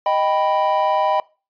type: chord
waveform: triangle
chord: Eb augmented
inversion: none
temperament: equal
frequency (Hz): 622.3 / 784 / 987.8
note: Eb5 / G5 / B5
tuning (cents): 0 / 0 / 0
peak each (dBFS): -18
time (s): 0.06-1.2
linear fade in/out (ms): 2
effects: noise-tail reverb RT60 0.3 s tail -21 dB re dry + resampled to 11025 Hz